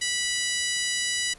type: harmonic tone with a mistuned harmonic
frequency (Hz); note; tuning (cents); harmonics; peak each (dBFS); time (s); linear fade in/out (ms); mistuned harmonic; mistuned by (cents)
982; B5; -10; 2 / 3 / 4 / 5 / 6 / 7 / 8 / 9 / 10; -30 / -32 / -33 / -34 / -35 / -35 / -36 / -37 / -37; 0.01-1.34; 10; 10; +44
effects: pink hiss -52 dBFS RMS until 1.38 s + resampled to 24000 Hz